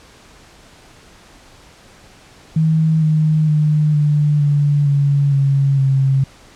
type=tone with pitch steps; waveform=sine; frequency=158.9 / 155.27 / 151.72 / 148.26 / 144.87 / 141.56 / 138.33 / 135.17 Hz; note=D#3 / D#3 / D#3 / D3 / D3 / C#3 / C#3 / C#3; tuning=+37 / -3 / -43 / +17 / -23 / +37 / -3 / -43 cents; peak=-11 dBFS; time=2.56-6.24 s; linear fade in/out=5 ms; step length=460 ms; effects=pink hiss -45 dBFS RMS until 6.55 s + low-pass 8000 Hz 12 dB/octave